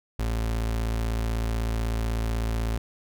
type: tone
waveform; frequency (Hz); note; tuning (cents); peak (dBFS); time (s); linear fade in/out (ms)
35% pulse; 56.1; A1; +34; -23; 0.19-2.78; 5
effects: none